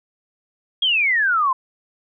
sine exponential sweep, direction down, 3322 to 1009 Hz, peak -15 dBFS, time 0.82-1.53 s, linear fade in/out 5 ms, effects none

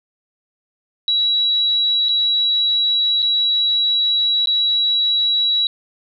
sine tone with dropouts, 3898 Hz, B7, 23 cents flat, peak -14 dBFS, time 1.08-5.67 s, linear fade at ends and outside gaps 1 ms, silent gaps 2.086-2.091 / 3.221-3.226 / 4.458-4.472 s, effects none

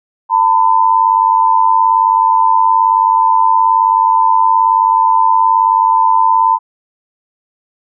sine tone pair together, 904 / 1002.9 Hz, A5 / B5, +47 / +26 cents, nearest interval major second, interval 179 cents, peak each -10 dBFS, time 0.29-6.59 s, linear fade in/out 50 ms, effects none

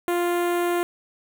sawtooth tone with notch filter, 349.2 Hz, F4, in tune, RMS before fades -23 dBFS, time 0.08-0.83 s, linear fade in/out 0 ms, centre 5000 Hz, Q 0.67, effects none

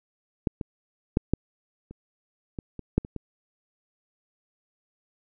clicks, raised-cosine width 3 ms, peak -10 / -18 / -7 / -8 / -29 / -20 / -23 / -7 / -24 / -20 dBFS, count 10, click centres 0.472 / 0.612 / 1.171 / 1.336 / 1.91 / 2.588 / 2.793 / 2.98 / 3.049 / 3.163 s, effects none

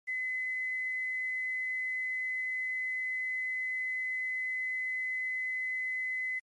sine tone with quantisation, 2027 Hz, B6, 45 cents sharp, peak -31 dBFS, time 0.07-6.4 s, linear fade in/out 20 ms, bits 10, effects MP3 48 kbps

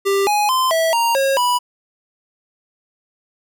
square tone with pitch steps, 395 / 833 / 1034 / 653 / 932 / 543 / 982 Hz, G4 / G#5 / C6 / E5 / A#5 / C#5 / B5, +13 / +5 / -21 / -17 / -1 / -36 / -10 cents, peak -15 dBFS, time 0.05-1.59 s, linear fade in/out 20 ms, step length 220 ms, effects none

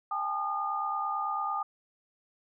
sine tone cluster, 796 / 865 / 1218 Hz, G5 / A5 / D#6, +26 / -30 / -37 cents, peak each -35 / -36 / -31 dBFS, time 0.11-1.63 s, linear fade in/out 5 ms, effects none

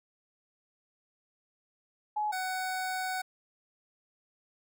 sine / 25% pulse tone pair in turn, 845 / 746.9 Hz, G#5 / F#5, +30 / +16 cents, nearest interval major second, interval 214 cents, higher first, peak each -28 dBFS, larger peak neither, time 2.16-2.32 / 2.32-3.22 s, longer second, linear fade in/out 10 ms, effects none

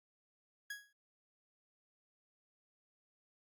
40% pulse tone with exponential decay, 1661.2 Hz, G#6, in tune, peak -38 dBFS, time 0.7-0.93 s, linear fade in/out 5 ms, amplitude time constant 50 ms, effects Opus 48 kbps

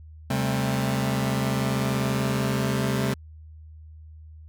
sawtooth tone cluster, 132.3 / 198.4 / 218.8 Hz, C3 / G3 / A3, +20 / +21 / -9 cents, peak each -21 / -24 / -26 dBFS, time 0.3-3.14 s, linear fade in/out 5 ms, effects added 78 Hz sine -42 dBFS peak until 4.48 s

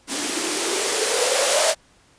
violet noise with band-pass filter sweep, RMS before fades -21 dBFS, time 0.07-1.75 s, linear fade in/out 50 ms, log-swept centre 270 to 630 Hz, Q 7.7, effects pink hiss -56 dBFS RMS until 2.18 s + resampled to 22050 Hz

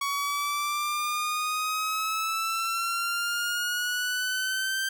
sawtooth exponential sweep, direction up, 1120 to 1568 Hz, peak -23 dBFS, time 0.01-4.89 s, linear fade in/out 5 ms, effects none

